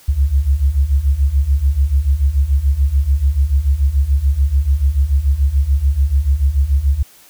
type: beating tone pair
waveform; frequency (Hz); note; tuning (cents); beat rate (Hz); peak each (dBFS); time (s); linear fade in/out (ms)
sine; 65.41 / 72.31; C2 / D2; 0 / -26; 6.9; -16 / -13; 0.08-7.03; 10
effects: white hiss -46 dBFS RMS until 7.29 s